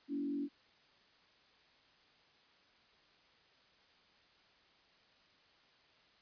sine tone with frequency modulation, 284.7 Hz, C#4, 46 cents sharp, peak -35 dBFS, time 0.08-0.49 s, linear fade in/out 50 ms, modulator 45.8 Hz, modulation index 0.7, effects white hiss -67 dBFS RMS until 6.21 s + resampled to 11025 Hz

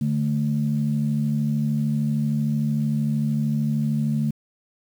sine tone pair together, 146.83 / 220 Hz, D3 / A3, 0 / 0 cents, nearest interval perfect fifth, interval 700 cents, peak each -22 dBFS, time 0.01-4.31 s, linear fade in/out 5 ms, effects tanh soft clip ceiling -12 dBFS + 8-bit

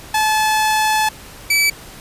sawtooth tone pair in turn, 864 / 2302 Hz, A5 / D7, -32 / -35 cents, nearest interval octave + perfect fourth, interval 1697 cents, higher second, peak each -10 / -9 dBFS, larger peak second, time 0.14-1.09 / 1.5-1.7 s, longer first, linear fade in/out 5 ms, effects pink hiss -38 dBFS RMS until 2 s + resampled to 32000 Hz

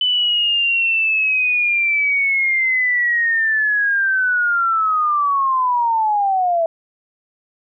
sine linear sweep, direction down, 3007 to 651 Hz, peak -14 dBFS, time 0.01-6.66 s, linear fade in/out 2 ms, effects none

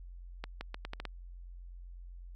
accelerating click train, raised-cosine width 0.3 ms, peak -23 dBFS, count 7, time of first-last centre 0.44-1.053 s, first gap 170 ms, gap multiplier 0.79, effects added 44 Hz sine -45 dBFS peak until 2.35 s + AAC 64 kbps

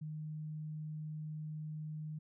sine tone, 154 Hz, D#3, 17 cents flat, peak -40 dBFS, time 0.01-2.19 s, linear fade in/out 10 ms, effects none

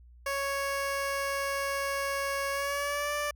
15% pulse tone with pitch glide, 554.4 to 587.4 Hz, C#5 to D5, 0 to 0 cents, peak -23 dBFS, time 0.26-3.31 s, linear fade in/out 5 ms, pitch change +100 cents, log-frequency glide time 2.51-3.14 s, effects added 60 Hz sine -51 dBFS peak until 3.35 s

